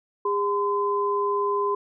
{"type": "tone pair together", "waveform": "sine", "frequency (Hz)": [405.8, 1022], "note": ["G#4", "C6"], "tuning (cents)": [-40, -41], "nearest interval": "octave + major third", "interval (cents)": 1599, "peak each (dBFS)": [-24, -24], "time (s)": [0.25, 1.75], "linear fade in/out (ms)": 5, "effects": []}